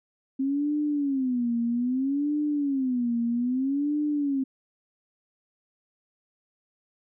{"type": "tone with vibrato", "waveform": "sine", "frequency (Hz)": 264.1, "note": "C4", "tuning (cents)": 16, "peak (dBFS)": -23, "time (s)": [0.39, 4.44], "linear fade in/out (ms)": 10, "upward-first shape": "sine", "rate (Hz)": 0.62, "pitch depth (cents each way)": 210, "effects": []}